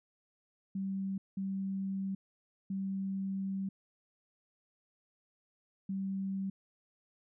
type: tone bursts at uneven times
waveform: sine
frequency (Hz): 193.5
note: G3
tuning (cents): -22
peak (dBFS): -33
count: 4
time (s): 0.75-1.18 / 1.37-2.15 / 2.7-3.69 / 5.89-6.5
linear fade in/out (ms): 5
effects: none